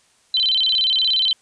sine tone with vibrato, 3520 Hz, A7, in tune, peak -15 dBFS, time 0.34-1.33 s, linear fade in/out 2 ms, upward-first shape square, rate 17 Hz, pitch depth 220 cents each way, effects white hiss -58 dBFS RMS until 1.41 s + resampled to 22050 Hz

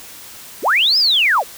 sine linear two-way sweep, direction up then down, 173.6 to 5220 to 384.6 Hz, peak -11 dBFS, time 0.62-1.44 s, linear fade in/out 50 ms, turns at 0.98 s, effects white hiss -37 dBFS RMS until 1.57 s

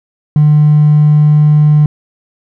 triangle tone with hard clipping, 150.1 Hz, D3, 38 cents sharp, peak -4 dBFS, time 0.36-1.86 s, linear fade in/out 2 ms, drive 3 dB, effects none

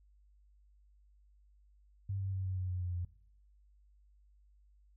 sine tone with pitch steps, 98 / 96.48 / 94.99 / 93.52 / 92.07 / 90.65 / 89.25 / 87.86 Hz, G2 / G2 / F#2 / F#2 / F#2 / F#2 / F2 / F2, 0 / -27 / +46 / +19 / -8 / -35 / +38 / +11 cents, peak -34 dBFS, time 2.09-3.05 s, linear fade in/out 5 ms, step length 120 ms, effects noise-tail reverb RT60 0.6 s tail -17 dB re dry + added 50 Hz sine -62 dBFS peak until 4.96 s

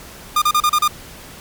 45% pulse tone bursts, 1212 Hz, D#6, 46 cents flat, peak -12 dBFS, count 6, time 0.36-0.879 s, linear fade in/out 5 ms, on 59 ms, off 33 ms, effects pink hiss -38 dBFS RMS until 1.4 s + MP3 96 kbps

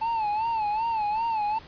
triangle tone with vibrato, 876 Hz, A5, 8 cents flat, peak -22 dBFS, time 0.01-1.59 s, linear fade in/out 10 ms, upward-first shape sine, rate 2.6 Hz, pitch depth 100 cents each way, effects pink hiss -48 dBFS RMS until 1.67 s + resampled to 11025 Hz

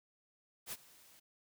white noise with ADSR envelope, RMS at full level -41 dBFS, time 0.66-1.2 s, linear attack 62 ms, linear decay 39 ms, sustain -21 dB, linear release 10 ms, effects none

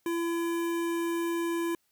square tone with notch filter, 337.7 Hz, E4, 42 cents sharp, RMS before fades -30 dBFS, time 0.06-1.75 s, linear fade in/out 2 ms, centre 4600 Hz, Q 1.4, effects white hiss -73 dBFS RMS until 1.91 s

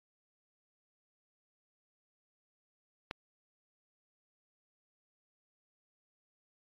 click, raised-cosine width 0.3 ms, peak -21 dBFS, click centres 3.111 s, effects AAC 48 kbps

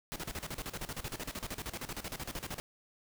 pink noise with tremolo, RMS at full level -39 dBFS, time 0.12-2.6 s, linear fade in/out 0 ms, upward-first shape square, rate 13 Hz, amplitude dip 80%, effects none

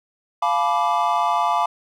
triangle chord, B half-diminished seventh, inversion second, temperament equal with one note detuned, 698.5 / 857.4 / 987.8 / 1174.7 Hz, F5 / A5 / B5 / D6, 0 / -45 / 0 / 0 cents, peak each -21 dBFS, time 0.42-1.66 s, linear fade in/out 5 ms, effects none

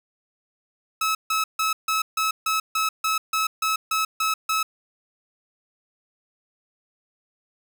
sawtooth tone bursts, 1295 Hz, E6, 31 cents flat, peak -17 dBFS, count 13, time 1.01-4.63 s, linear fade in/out 5 ms, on 140 ms, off 150 ms, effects none

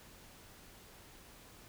silence, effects pink hiss -57 dBFS RMS until 1.68 s

